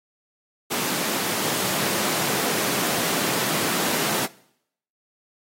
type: high-pass noise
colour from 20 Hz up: pink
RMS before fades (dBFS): -25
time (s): 0.7-4.27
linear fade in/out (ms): 20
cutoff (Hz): 160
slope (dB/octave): 24
effects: noise-tail reverb RT60 0.7 s tail -21 dB re dry + AAC 48 kbps